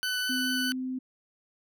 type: tone with vibrato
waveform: 20% pulse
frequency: 1499 Hz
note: F#6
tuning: 22 cents sharp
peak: -23 dBFS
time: 0.03-0.72 s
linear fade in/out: 0 ms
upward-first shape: triangle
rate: 4.8 Hz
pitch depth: 8 cents each way
type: tone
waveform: sine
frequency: 257.5 Hz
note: C4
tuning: 28 cents flat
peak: -30 dBFS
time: 0.29-0.99 s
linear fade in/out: 10 ms
effects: none